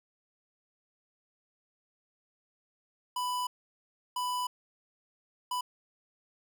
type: tone bursts at uneven times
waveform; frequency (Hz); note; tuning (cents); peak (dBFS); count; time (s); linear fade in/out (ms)
square; 993; B5; +9; -31; 3; 3.16-3.47 / 4.16-4.47 / 5.51-5.61; 5
effects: none